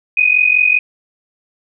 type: tone pair together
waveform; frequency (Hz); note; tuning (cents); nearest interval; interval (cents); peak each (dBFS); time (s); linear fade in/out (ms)
sine; 2468 / 2513; D#7 / D#7; -15 / +17; unison; 32; -12; 0.17-0.79; 5
effects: none